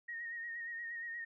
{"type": "tone with vibrato", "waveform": "sine", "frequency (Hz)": 1864.7, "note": "A#6", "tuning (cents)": 0, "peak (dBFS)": -40, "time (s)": [0.08, 1.25], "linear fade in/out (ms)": 10, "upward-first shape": "sine", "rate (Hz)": 8.5, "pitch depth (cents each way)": 35, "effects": []}